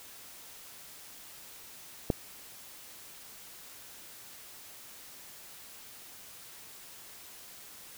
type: click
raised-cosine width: 2 ms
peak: -12 dBFS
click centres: 2.102 s
effects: white hiss -50 dBFS RMS until 7.97 s